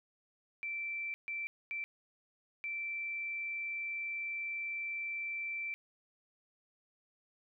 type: tone bursts at uneven times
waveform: sine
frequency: 2338 Hz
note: D7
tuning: 8 cents flat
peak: -36 dBFS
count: 4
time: 0.63-1.14 / 1.28-1.47 / 1.71-1.84 / 2.64-5.74 s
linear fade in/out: 0 ms
effects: none